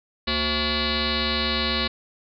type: tone with frequency modulation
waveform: sine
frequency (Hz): 2023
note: B6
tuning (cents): +41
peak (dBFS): -21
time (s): 0.27-1.88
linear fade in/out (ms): 10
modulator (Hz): 299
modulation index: 7.9
effects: none